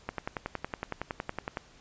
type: click train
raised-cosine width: 0.5 ms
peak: -17 dBFS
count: 17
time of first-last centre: 0.09-1.571 s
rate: 10.8 Hz
effects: pink hiss -57 dBFS RMS until 1.8 s + resampled to 16000 Hz